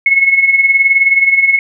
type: tone with tremolo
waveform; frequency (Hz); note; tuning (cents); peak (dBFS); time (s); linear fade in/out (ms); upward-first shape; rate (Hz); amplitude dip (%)
sine; 2186; C#7; -25; -4; 0.06-1.59; 2; sine; 19; 65
effects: none